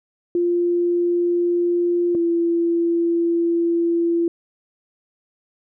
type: tone pair in turn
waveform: sine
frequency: 348.3 / 338.8 Hz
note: F4 / E4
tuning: -5 / +48 cents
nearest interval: unison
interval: 47 cents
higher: first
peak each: -16 dBFS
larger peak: neither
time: 0.35-2.15 / 2.15-4.28 s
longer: second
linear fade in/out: 2 ms
effects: none